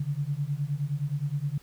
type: beating tone pair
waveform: sine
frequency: 139 / 148.6 Hz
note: C#3 / D3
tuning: +5 / +21 cents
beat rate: 9.6 Hz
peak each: -30 dBFS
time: 0-1.58 s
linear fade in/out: 5 ms
effects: pink hiss -57 dBFS RMS until 1.62 s